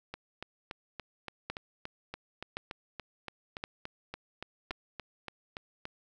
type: two click trains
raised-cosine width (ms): 0.3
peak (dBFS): -19 / -23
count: 4 / 21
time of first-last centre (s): 1.5-4.709 / 0.14-5.854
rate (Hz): 0.935 / 3.5
effects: none